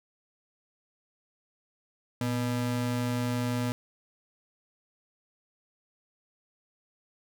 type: ring-modulated tone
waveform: square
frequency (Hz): 182.6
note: F#3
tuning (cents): -23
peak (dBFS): -25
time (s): 2.21-3.72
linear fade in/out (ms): 0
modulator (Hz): 65.8
effects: none